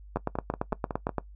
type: two click trains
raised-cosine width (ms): 1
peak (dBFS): -13 / -17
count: 10 / 6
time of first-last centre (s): 0.16-1.183 / 0.17-1.093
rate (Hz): 8.8 / 5.42
effects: noise-tail reverb RT60 0.1 s tail -19 dB re dry + added 50 Hz sine -45 dBFS peak until 1.35 s